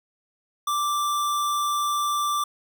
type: tone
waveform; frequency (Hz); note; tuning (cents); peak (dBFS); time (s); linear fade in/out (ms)
square; 1174.7; D6; 0; -23; 0.67-2.44; 5
effects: none